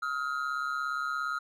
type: ring-modulated tone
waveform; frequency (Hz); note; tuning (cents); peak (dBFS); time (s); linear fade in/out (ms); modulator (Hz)
triangle; 1340; E6; +28; -25; 0.02-1.39; 10; 68.6
effects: none